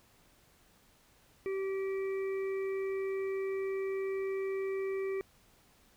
harmonic tone, 386.7 Hz, G4, 24 cents flat, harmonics 1 / 3 / 5 / 6, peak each -32 / -50 / -50 / -49 dBFS, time 1.46-5.21 s, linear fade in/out 0 ms, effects pink hiss -65 dBFS RMS until 5.96 s

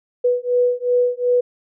sine beating tone pair, 490.4 / 493.1 Hz, B4 / B4, -12 / -3 cents, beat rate 2.7 Hz, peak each -18 dBFS, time 0.24-1.41 s, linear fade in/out 10 ms, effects none

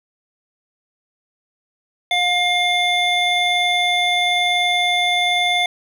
triangle tone cluster, 715 / 2124 / 3512 Hz, F5 / C7 / A7, +41 / +25 / -4 cents, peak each -18 dBFS, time 2.11-5.66 s, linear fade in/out 2 ms, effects none

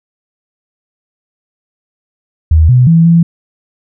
sine tone with pitch steps, 79.3 / 125.5 / 165.3 / 168.1 Hz, D#2 / B2 / E3 / E3, +33 / +28 / +5 / +34 cents, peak -3 dBFS, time 2.51-3.23 s, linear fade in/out 5 ms, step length 180 ms, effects none

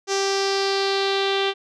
sawtooth tone with low-pass filter sweep, 392 Hz, G4, in tune, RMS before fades -22 dBFS, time 0.07-1.54 s, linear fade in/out 50 ms, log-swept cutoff 6000 to 3400 Hz, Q 4, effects none

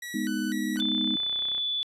sawtooth tone with vibrato, 1700 Hz, G#6, 40 cents sharp, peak -32 dBFS, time 0.02-0.81 s, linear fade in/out 5 ms, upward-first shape square, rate 2 Hz, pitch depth 220 cents each way
sine chord, G# minor, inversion none, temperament equal, 207.7 / 246.9 / 311.1 Hz, G#3 / B3 / D#4, 0 / 0 / 0 cents, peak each -31 dBFS, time 0.14-1.16 s, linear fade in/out 5 ms
click train, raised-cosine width 0.5 ms, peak -30 dBFS, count 27, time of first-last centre 0.76-1.58 s, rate 31.7 Hz
sine tone with pitch glide, 3520 to 3468 Hz, A7 to A7, 0 to -26 cents, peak -26 dBFS, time 0.8-1.83 s, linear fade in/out 0 ms, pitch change -26 cents, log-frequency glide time 0.99-1.46 s
effects resampled to 32000 Hz

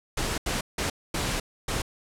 pink noise bursts at uneven times, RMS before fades -28 dBFS, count 5, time 0.17-0.38 / 0.46-0.61 / 0.78-0.9 / 1.14-1.4 / 1.68-1.82 s, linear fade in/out 5 ms, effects low-pass 10000 Hz 12 dB/octave

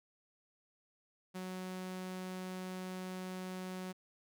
sawtooth tone, 185 Hz, F#3, in tune, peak -37 dBFS, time 1.34-3.93 s, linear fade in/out 20 ms, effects none

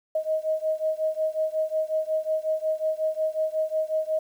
sine beating tone pair, 626 / 631.5 Hz, D#5 / D#5, +10 / +26 cents, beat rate 5.5 Hz, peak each -26 / -27 dBFS, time 0.15-4.19 s, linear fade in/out 5 ms, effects 9-bit

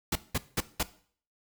pink noise bursts, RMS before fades -28 dBFS, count 4, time 0.12-0.83 s, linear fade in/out 5 ms, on 35 ms, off 190 ms, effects noise-tail reverb RT60 0.5 s tail -17 dB re dry

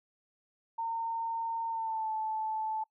sine tone with pitch glide, 913 to 873.8 Hz, A#5 to A5, -36 to -12 cents, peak -31 dBFS, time 0.78-2.84 s, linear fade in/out 10 ms, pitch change -76 cents, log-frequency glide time 1.68-2.1 s, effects noise-tail reverb RT60 0.1 s tail -22 dB re dry

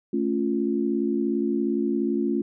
sine chord, A augmented, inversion none, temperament equal, 220 / 277.2 / 349.2 Hz, A3 / C#4 / E#4, 0 / 0 / 0 cents, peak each -26 dBFS, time 0.13-2.42 s, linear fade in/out 5 ms, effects none

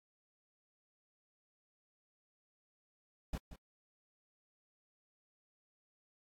brown noise with echo, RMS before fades -38 dBFS, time 3.33-3.38 s, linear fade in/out 5 ms, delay 180 ms, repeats 1, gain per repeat -12 dB, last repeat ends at 3.56 s, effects AAC 64 kbps

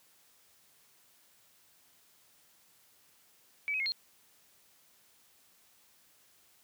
sine tone with pitch steps, 2295 / 2536 / 2154 / 4225 Hz, D7 / D#7 / C7 / C8, -40 / +32 / +50 / +16 cents, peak -30 dBFS, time 3.68-3.92 s, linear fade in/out 0 ms, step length 60 ms, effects white hiss -65 dBFS RMS until 6.63 s + high-pass 60 Hz 12 dB/octave

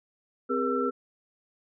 sine tone cluster, 259.3 / 407.7 / 476.8 / 1339 Hz, C4 / G#4 / A#4 / E6, -15 / -32 / +39 / +27 cents, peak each -30 dBFS, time 0.49-0.91 s, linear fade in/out 20 ms, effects none

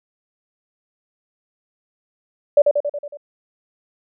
sine tone with echo, 581 Hz, D5, 19 cents flat, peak -7 dBFS, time 2.57-2.62 s, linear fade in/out 5 ms, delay 92 ms, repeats 6, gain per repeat -4 dB, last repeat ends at 3.172 s, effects none

